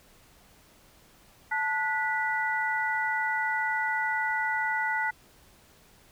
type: tone cluster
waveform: sine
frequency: 878 / 1464 / 1968 Hz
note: A5 / F#6 / B6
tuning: -4 / -19 / -7 cents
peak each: -30 dBFS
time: 1.51-5.11 s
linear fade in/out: 10 ms
effects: pink hiss -58 dBFS RMS until 6.11 s